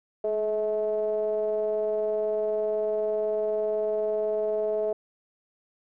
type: ring-modulated tone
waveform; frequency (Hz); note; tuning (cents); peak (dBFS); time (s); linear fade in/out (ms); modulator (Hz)
triangle; 109; A2; -16; -19; 0.24-4.93; 5; 535
effects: none